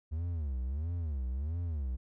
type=tone with vibrato; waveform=triangle; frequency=73.8 Hz; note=D2; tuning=9 cents sharp; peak=-30 dBFS; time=0.11-1.97 s; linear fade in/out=20 ms; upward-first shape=sine; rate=1.5 Hz; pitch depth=290 cents each way; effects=none